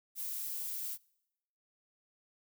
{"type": "noise", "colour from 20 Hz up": "violet", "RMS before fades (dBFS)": -39, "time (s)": [0.15, 0.98], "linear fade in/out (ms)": 50, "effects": ["noise-tail reverb RT60 0.9 s tail -26 dB re dry"]}